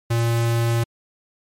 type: tone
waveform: square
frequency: 116.54 Hz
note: A#2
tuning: in tune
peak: -18 dBFS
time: 0.1-0.84 s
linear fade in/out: 10 ms
effects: MP3 64 kbps